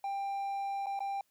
triangle tone with dropouts, 792 Hz, G5, 18 cents sharp, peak -31 dBFS, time 0.04-1.21 s, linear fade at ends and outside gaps 2 ms, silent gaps 0.86-0.867 / 0.992-1.004 s, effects white hiss -75 dBFS RMS until 1.3 s

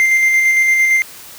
triangle tone with tremolo, 2093 Hz, C7, in tune, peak -7 dBFS, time 0-1.02 s, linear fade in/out 0 ms, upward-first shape square, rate 8.8 Hz, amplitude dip 25%, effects white hiss -36 dBFS RMS until 1.38 s + high-pass 60 Hz 12 dB/octave

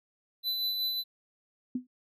square tone with tremolo, 4001 Hz, B7, 22 cents sharp, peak -28 dBFS, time 0.43-1.04 s, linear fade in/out 50 ms, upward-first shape sine, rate 5.4 Hz, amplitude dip 35%
sine tone with exponential decay, 250.8 Hz, B3, 27 cents sharp, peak -25 dBFS, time 1.75-1.87 s, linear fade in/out 5 ms, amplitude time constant 24 ms
effects none

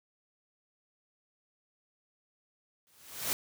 white noise with exponential growth, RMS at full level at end -29 dBFS, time 2.87-3.33 s, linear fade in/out 0 ms, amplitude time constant 98 ms, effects none

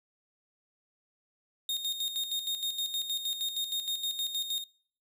40% pulse tone with tremolo, 3698 Hz, A#7, 15 cents flat, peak -28 dBFS, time 1.69-4.64 s, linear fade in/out 2 ms, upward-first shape square, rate 6.4 Hz, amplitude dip 60%, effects noise-tail reverb RT60 0.6 s tail -26 dB re dry

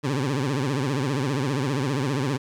20% pulse tone with vibrato, 136 Hz, C#3, 33 cents flat, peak -18 dBFS, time 0.03-2.38 s, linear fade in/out 20 ms, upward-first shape triangle, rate 15 Hz, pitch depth 200 cents each way, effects low-pass 8000 Hz 12 dB/octave + 10-bit

